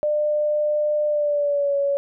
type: tone with pitch glide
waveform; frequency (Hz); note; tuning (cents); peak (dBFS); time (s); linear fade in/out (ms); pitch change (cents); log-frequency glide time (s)
sine; 599 to 562.1; D5 to C#5; +34 to +24; -18; 0.03-1.97; 0; -110; 1.06-1.76
effects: none